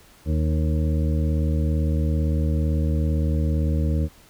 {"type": "harmonic tone with a mistuned harmonic", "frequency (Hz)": 77.78, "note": "D#2", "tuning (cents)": 0, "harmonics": [1, 2, 3, 4, 6, 7], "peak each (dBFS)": [-20, -26, -30, -32, -36, -37], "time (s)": [0.25, 4.09], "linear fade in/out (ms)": 50, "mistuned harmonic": 6, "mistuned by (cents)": -20, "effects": ["pink hiss -52 dBFS RMS until 4.29 s"]}